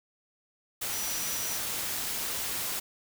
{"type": "tone in noise", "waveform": "sine", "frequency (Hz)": 5860, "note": "F#8", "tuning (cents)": -18, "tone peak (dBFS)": -37, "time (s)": [0.92, 1.58], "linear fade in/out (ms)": 10, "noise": "white", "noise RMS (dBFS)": -33, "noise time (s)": [0.81, 2.8], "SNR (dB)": -7, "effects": []}